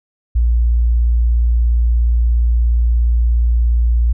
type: tone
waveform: sine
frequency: 58.5 Hz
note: A#1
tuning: 7 cents sharp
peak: -10 dBFS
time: 0.35-4.13 s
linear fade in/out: 10 ms
effects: none